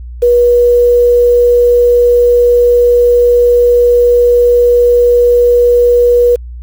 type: tone with quantisation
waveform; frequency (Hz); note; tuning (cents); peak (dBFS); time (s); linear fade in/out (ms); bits
sine; 482.9; B4; -39; -4; 0.22-6.36; 10; 5
effects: added 60 Hz sine -23 dBFS peak until 6.62 s